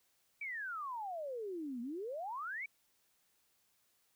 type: exponential two-way sweep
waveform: sine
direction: down then up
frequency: 2349 to 229.3 to 2349 Hz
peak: -39 dBFS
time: 0.41-2.66 s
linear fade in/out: 5 ms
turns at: 1.81 s
effects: white hiss -75 dBFS RMS until 4.15 s